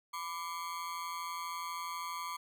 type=ring-modulated tone; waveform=40% pulse; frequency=1088 Hz; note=C#6; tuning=33 cents flat; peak=-34 dBFS; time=0.13-2.37 s; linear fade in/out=10 ms; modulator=86.1 Hz; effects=none